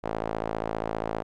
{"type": "tone with band-pass filter", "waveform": "sawtooth", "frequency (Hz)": 55, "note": "A1", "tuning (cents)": 0, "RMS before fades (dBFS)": -31, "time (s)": [0.03, 1.23], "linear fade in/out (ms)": 20, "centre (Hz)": 660, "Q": 1.3, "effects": []}